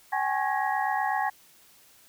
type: tone cluster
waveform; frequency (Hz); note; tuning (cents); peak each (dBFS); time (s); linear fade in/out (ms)
sine; 769 / 837 / 1095 / 1665 / 1895; G5 / G#5 / C#6 / G#6 / A#6; -33 / +13 / -22 / +4 / +28; -29 / -28 / -34 / -34 / -34; 0.12-1.3; 10
effects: white hiss -57 dBFS RMS until 2.08 s